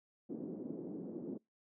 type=band-pass noise; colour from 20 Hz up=white; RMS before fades=-44 dBFS; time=0.29-1.38 s; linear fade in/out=10 ms; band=200 to 350 Hz; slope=24 dB/octave; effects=noise-tail reverb RT60 0.2 s tail -26 dB re dry